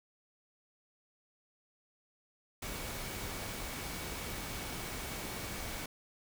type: tone in noise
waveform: sine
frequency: 2250 Hz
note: C#7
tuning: 25 cents sharp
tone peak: -52 dBFS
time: 2.62-5.86 s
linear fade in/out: 5 ms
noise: pink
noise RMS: -41 dBFS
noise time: 2.62-5.86 s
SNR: -14 dB
effects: none